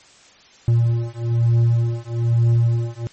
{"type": "beating tone pair", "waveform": "triangle", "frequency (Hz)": [116.54, 117.64], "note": ["A#2", "A#2"], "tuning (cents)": [0, 16], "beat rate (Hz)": 1.1, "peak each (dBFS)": -16, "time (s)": [0.68, 3.07], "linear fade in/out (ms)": 0, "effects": ["white hiss -49 dBFS RMS until 3.12 s", "MP3 32 kbps"]}